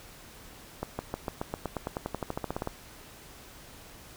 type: accelerating click train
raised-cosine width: 1 ms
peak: -17 dBFS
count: 20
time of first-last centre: 0.83-2.674 s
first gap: 160 ms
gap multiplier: 0.94
effects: pink hiss -50 dBFS RMS until 4.16 s